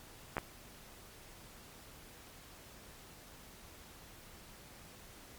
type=clicks; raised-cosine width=0.5 ms; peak=-19 dBFS; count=2; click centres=0.368 / 0.382 s; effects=pink hiss -55 dBFS RMS until 5.38 s + MP3 96 kbps